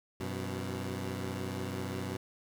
15% pulse tone cluster, 94.8 / 124.5 / 171.4 Hz, F#2 / B2 / F3, +43 / +14 / -32 cents, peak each -31 / -33 / -40 dBFS, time 0.2-2.17 s, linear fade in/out 5 ms, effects none

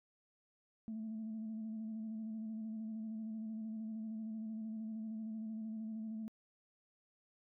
sine tone with vibrato, 220 Hz, A3, in tune, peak -39 dBFS, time 0.88-6.28 s, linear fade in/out 0 ms, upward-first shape square, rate 13 Hz, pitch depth 25 cents each way, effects tanh soft clip ceiling -37 dBFS

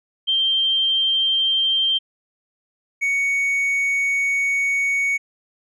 sine / triangle tone pair in turn, 3154 / 2230 Hz, G7 / C#7, +10 / +10 cents, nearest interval tritone, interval 600 cents, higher first, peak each -16 dBFS, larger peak neither, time 0.27-1.99 / 3.01-5.18 s, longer second, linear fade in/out 20 ms, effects resampled to 24000 Hz

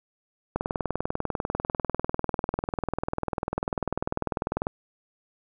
click train, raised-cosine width 1 ms, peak -12 dBFS, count 84, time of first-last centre 0.56-4.669 s, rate 20.2 Hz, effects none

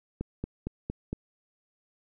click train, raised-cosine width 3 ms, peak -19 dBFS, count 5, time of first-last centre 0.21-1.13 s, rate 4.35 Hz, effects none

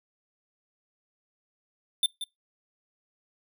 square tone with echo, 3565 Hz, A7, 22 cents sharp, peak -21 dBFS, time 2.03-2.06 s, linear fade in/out 2 ms, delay 180 ms, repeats 1, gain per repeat -11 dB, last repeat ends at 2.24 s, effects noise-tail reverb RT60 0.2 s tail -24 dB re dry

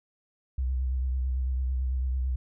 sine tone with vibrato, 64.2 Hz, C2, 32 cents flat, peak -25 dBFS, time 0.58-2.36 s, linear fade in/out 5 ms, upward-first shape triangle, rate 9 Hz, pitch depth 55 cents each way, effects none

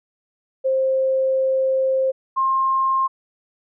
sine tone pair in turn, 528 / 1063 Hz, C5 / C6, +16 / +27 cents, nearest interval octave, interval 1211 cents, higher second, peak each -16 dBFS, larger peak neither, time 0.64-2.12 / 2.36-3.08 s, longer first, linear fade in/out 20 ms, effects none

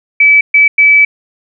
sine tone bursts at uneven times, 2299 Hz, D7, 37 cents flat, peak -3 dBFS, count 3, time 0.2-0.41 / 0.54-0.68 / 0.78-1.05 s, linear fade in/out 5 ms, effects none

